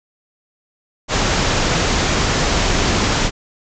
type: low-pass noise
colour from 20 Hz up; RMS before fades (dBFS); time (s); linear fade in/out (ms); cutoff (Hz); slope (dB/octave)
pink; -17; 1.08-3.31; 50; 7400; 96
effects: none